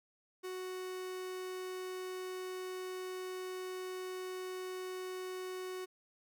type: tone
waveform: 45% pulse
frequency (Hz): 370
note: F#4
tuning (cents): 0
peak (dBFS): -40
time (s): 0.43-5.86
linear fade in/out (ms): 20
effects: none